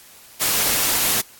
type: noise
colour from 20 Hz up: white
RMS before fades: -19 dBFS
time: 0.4-1.22 s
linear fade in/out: 20 ms
effects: white hiss -46 dBFS RMS until 1.39 s + AAC 64 kbps